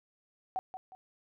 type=tone with echo; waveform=sine; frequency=752 Hz; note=F#5; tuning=28 cents sharp; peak=-30 dBFS; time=0.56-0.59 s; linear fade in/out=0 ms; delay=180 ms; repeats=2; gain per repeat=-9 dB; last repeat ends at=0.95 s; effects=none